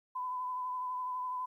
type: tone with vibrato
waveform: sine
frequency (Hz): 1006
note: B5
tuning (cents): +32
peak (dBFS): -34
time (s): 0.15-1.46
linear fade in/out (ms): 10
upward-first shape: triangle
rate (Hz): 12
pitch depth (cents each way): 26
effects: 12-bit